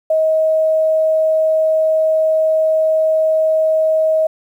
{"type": "tone", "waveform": "sine", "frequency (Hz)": 633, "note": "D#5", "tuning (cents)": 30, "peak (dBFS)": -11, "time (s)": [0.1, 4.27], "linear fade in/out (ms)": 5, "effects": ["8-bit"]}